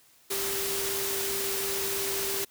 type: tone in noise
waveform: sine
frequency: 393.6 Hz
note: G4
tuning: 7 cents sharp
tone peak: -34 dBFS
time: 0.3-2.45 s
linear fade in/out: 10 ms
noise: white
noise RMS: -31 dBFS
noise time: 0.3-2.45 s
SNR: -6 dB
effects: white hiss -60 dBFS RMS until 2.5 s